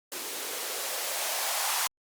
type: noise with band-pass filter sweep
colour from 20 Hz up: violet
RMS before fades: -32 dBFS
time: 0.12-1.87 s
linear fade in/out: 0 ms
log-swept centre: 330 to 900 Hz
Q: 2.4
effects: Opus 48 kbps